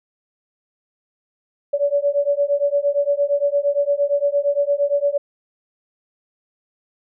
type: beating tone pair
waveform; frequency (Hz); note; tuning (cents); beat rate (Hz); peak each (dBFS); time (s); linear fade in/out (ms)
sine; 567 / 575.7; C#5 / D5; +39 / -35; 8.7; -19; 1.73-5.18; 10
effects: none